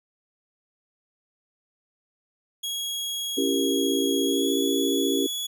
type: tone with pitch glide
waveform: sawtooth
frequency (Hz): 3313 to 3385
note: G#7 to G#7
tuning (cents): -5 to +32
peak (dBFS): -25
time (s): 2.63-5.47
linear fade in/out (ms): 10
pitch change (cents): +37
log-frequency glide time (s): 4.25-4.54
type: chord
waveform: sine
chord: C# diminished seventh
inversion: none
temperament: equal with one note detuned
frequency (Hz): 277.2 / 335.4 / 392 / 466.2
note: C#4 / E4 / G4 / Bb4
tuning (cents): 0 / +30 / 0 / 0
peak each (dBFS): -25 / -30 / -26 / -31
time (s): 3.37-5.27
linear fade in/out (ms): 10
effects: none